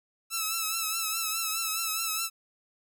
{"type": "tone with vibrato", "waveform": "5% pulse", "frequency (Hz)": 1313, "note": "E6", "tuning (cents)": -7, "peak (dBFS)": -17, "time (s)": [0.3, 2.3], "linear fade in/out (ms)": 50, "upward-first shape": "triangle", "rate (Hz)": 4.8, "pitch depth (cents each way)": 54, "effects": []}